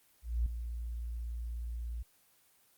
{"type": "tone with ADSR envelope", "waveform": "sine", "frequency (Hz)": 58.27, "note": "A#1", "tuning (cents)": 0, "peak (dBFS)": -26, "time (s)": [0.22, 2.03], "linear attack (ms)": 240, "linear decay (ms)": 3, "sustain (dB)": -10, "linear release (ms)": 12, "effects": ["white hiss -67 dBFS RMS until 2.77 s", "Opus 24 kbps"]}